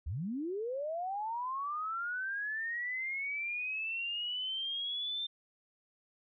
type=linear sweep; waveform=sine; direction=up; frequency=60.6 to 3600 Hz; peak=-34 dBFS; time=0.06-5.27 s; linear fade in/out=10 ms; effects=none